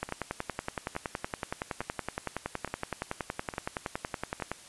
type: two click trains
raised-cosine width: 0.5 ms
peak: -16 / -23 dBFS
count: 49 / 6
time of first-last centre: 0.03-4.516 / 0.09-4.4 s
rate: 10.7 / 1.16 Hz
effects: white hiss -51 dBFS RMS until 4.68 s + resampled to 24000 Hz